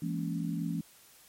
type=chord; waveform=sine; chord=A# half-diminished seventh; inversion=second; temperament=just; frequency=167.82 / 209.8 / 233.1 / 279.7 Hz; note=E3 / G#3 / A#3 / C#4; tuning=+31 / +18 / 0 / +16 cents; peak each=-33 / -39 / -39 / -37 dBFS; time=0.02-0.81 s; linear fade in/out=5 ms; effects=white hiss -58 dBFS RMS until 1.28 s + MP3 64 kbps